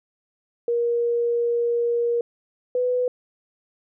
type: tone pair in turn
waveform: sine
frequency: 472.9 / 497.5 Hz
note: A#4 / B4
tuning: +25 / +13 cents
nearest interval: minor second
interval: 88 cents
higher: second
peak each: -19 dBFS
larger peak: neither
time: 0.68-2.21 / 2.75-3.08 s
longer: first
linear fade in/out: 2 ms
effects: none